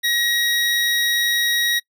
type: tone pair together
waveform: square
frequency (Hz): 1897 / 3805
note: A#6 / A#7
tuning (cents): +30 / +35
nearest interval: octave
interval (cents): 1205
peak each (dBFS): -21 / -21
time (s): 0.03-1.8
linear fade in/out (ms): 20
effects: noise-tail reverb RT60 0.1 s tail -24 dB re dry